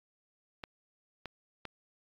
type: clicks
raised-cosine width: 0.3 ms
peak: -24 dBFS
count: 3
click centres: 0.638 / 1.257 / 1.653 s
effects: AAC 64 kbps